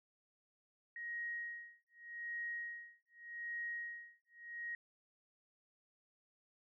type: tone with tremolo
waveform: sine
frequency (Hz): 1884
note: A#6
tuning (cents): +18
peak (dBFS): -39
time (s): 0.96-4.75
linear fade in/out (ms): 2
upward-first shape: sine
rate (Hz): 0.84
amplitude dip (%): 100
effects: none